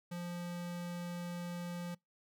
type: tone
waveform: square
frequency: 174.61 Hz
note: F3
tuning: in tune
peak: -40 dBFS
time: 0.11-1.95 s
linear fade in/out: 10 ms
effects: noise-tail reverb RT60 0.2 s tail -26 dB re dry